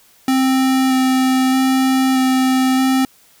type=tone with vibrato; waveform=square; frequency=261.3 Hz; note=C4; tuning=2 cents flat; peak=-13 dBFS; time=0.28-3.05 s; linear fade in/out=2 ms; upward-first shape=square; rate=0.8 Hz; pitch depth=9 cents each way; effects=white hiss -51 dBFS RMS until 3.4 s